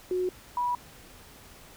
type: tone pair in turn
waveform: sine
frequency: 365.5 / 975.8 Hz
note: F#4 / B5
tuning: -21 / -21 cents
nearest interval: octave + perfect fourth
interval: 1700 cents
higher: second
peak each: -25 dBFS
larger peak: neither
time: 0.11-0.29 / 0.57-0.75 s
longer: neither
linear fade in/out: 2 ms
effects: pink hiss -51 dBFS RMS until 1.76 s